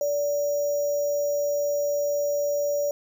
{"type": "tone with sample-and-hold", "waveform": "sine", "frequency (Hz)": 578, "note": "D5", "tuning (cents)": -28, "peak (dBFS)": -22, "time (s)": [0.01, 2.91], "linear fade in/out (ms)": 2, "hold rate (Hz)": 6300, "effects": []}